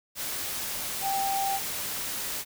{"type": "tone in noise", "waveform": "sine", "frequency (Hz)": 784, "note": "G5", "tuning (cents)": 0, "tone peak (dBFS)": -26, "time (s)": [1.01, 1.6], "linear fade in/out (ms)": 50, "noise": "white", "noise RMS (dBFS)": -33, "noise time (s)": [0.15, 2.45], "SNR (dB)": 4, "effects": []}